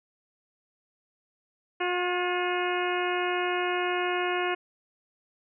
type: harmonic tone with a mistuned harmonic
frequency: 358.7 Hz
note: F4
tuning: 46 cents sharp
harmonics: 1 / 2 / 3 / 4 / 5 / 6 / 7 / 8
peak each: -29 / -32 / -34 / -35 / -36 / -37 / -37 / -38 dBFS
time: 1.8-4.55 s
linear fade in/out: 10 ms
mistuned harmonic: 5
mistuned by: -45 cents
effects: none